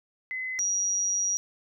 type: tone pair in turn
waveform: sine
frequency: 2034 / 5753 Hz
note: C7 / F#8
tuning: -50 / -50 cents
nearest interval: octave + tritone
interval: 1800 cents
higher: second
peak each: -30 / -24 dBFS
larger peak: second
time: 0.31-0.59 / 0.59-1.37 s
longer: second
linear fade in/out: 0 ms
effects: none